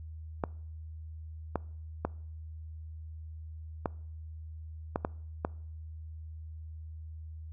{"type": "clicks", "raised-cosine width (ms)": 1, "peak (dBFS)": -15, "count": 7, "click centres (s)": [0.438, 1.557, 2.05, 3.858, 4.959, 5.049, 5.449], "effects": ["noise-tail reverb RT60 0.6 s tail -24 dB re dry", "added 79 Hz sine -41 dBFS peak until 7.52 s"]}